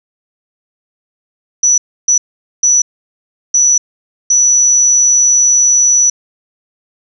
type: tone bursts at uneven times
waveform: sine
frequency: 5920 Hz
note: F#8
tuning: in tune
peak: -6 dBFS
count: 5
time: 1.63-1.78 / 2.08-2.18 / 2.63-2.82 / 3.54-3.78 / 4.3-6.1 s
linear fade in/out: 5 ms
effects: none